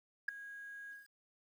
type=tone with ADSR envelope; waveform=sine; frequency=1644 Hz; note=G#6; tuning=18 cents flat; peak=-26 dBFS; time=0.28-1.08 s; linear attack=8 ms; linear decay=3 ms; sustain=-20 dB; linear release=170 ms; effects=tanh soft clip ceiling -27 dBFS + 11-bit